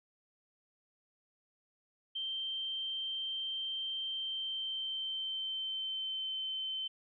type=tone with pitch glide; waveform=sine; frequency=3136 to 3082 Hz; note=G7 to G7; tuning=0 to -30 cents; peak=-35 dBFS; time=2.15-6.88 s; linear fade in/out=10 ms; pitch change=-30 cents; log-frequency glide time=4.05-6.35 s; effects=none